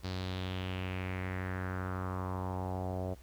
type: tone with low-pass filter sweep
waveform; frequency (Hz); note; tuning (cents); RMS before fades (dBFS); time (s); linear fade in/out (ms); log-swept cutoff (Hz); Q
sawtooth; 92.6; F#2; +2; -37; 0.03-3.15; 20; 4600 to 610; 3.4
effects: added 60 Hz sine -52 dBFS peak until 3.22 s + pink hiss -62 dBFS RMS until 3.22 s